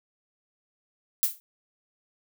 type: noise with exponential decay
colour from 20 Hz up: violet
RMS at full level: -19 dBFS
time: 1.23-1.4 s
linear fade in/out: 0 ms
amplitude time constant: 35 ms
effects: none